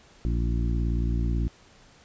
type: harmonic tone with a mistuned harmonic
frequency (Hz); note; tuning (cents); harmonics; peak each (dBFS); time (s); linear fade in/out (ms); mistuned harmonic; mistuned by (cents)
58.27; A#1; 0; 1 / 2 / 3 / 4 / 5 / 6; -24 / -30 / -34 / -36 / -38 / -40; 0.25-1.48; 0; 6; -32
effects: pink hiss -55 dBFS RMS until 2.04 s + resampled to 16000 Hz